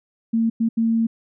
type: tone bursts at uneven times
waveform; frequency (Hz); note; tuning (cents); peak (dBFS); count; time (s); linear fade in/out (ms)
sine; 227.2; A#3; -44; -16; 3; 0.33-0.5 / 0.6-0.69 / 0.77-1.07; 10
effects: none